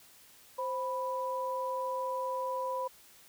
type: tone pair together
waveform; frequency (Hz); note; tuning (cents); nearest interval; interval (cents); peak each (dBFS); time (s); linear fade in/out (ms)
sine; 523.3 / 987.9; C5 / B5; 0 / 0; major seventh; 1100; -35 / -34; 0.58-2.88; 10
effects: white hiss -58 dBFS RMS until 3.28 s